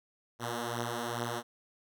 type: beating tone pair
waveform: 5% pulse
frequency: 117.9 / 120.3 Hz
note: A#2 / B2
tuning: +20 / -45 cents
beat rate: 2.4 Hz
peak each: -24 / -27 dBFS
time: 0.39-1.43 s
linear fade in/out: 50 ms
effects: none